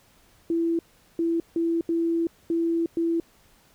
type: tone bursts at uneven times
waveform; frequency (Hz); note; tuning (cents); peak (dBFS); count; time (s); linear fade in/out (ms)
sine; 333.6; E4; +21; -21; 6; 0.5-0.79 / 1.19-1.4 / 1.56-1.81 / 1.89-2.27 / 2.5-2.86 / 2.97-3.2; 2
effects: pink hiss -59 dBFS RMS until 3.74 s